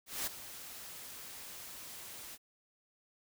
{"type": "noise with ADSR envelope", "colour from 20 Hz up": "white", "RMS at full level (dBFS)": -35, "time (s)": [0.06, 2.38], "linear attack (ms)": 210, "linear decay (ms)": 9, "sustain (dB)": -13, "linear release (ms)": 42, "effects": []}